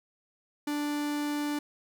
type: tone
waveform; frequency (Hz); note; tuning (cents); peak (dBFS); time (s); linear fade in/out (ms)
45% pulse; 293.7; D4; 0; -29; 0.67-1.59; 5
effects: none